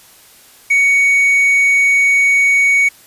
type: tone with quantisation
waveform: triangle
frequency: 2235 Hz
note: C#7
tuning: 14 cents sharp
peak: -7 dBFS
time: 0.7-2.89 s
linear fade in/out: 10 ms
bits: 6
effects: white hiss -44 dBFS RMS until 3.06 s + resampled to 32000 Hz